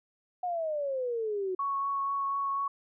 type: exponential sweep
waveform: sine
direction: down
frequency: 733 to 364.4 Hz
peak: -29 dBFS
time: 0.43-1.55 s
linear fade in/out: 5 ms
type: tone with vibrato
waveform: sine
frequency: 1108.7 Hz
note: C#6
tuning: in tune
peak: -28 dBFS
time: 1.59-2.68 s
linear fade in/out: 5 ms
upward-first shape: triangle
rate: 4.1 Hz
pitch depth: 12 cents each way
effects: none